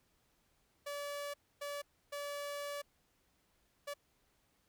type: tone bursts at uneven times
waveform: sawtooth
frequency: 575 Hz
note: D5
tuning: 37 cents flat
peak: -36 dBFS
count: 4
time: 0.86-1.34 / 1.61-1.82 / 2.12-2.82 / 3.87-3.94 s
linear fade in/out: 10 ms
effects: pink hiss -75 dBFS RMS until 4.68 s